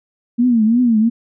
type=tone with vibrato; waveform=sine; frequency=231.9 Hz; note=A#3; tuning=9 cents flat; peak=-10 dBFS; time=0.38-1.1 s; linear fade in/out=20 ms; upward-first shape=triangle; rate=2.9 Hz; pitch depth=160 cents each way; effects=none